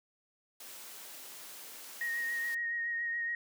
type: high-pass noise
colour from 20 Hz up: white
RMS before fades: -48 dBFS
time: 0.6-2.55 s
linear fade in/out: 5 ms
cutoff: 250 Hz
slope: 12 dB/octave
type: tone with vibrato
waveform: sine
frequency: 1872 Hz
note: A#6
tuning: 7 cents sharp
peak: -32 dBFS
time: 2.01-3.35 s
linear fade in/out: 2 ms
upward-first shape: triangle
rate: 7.1 Hz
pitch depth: 25 cents each way
effects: none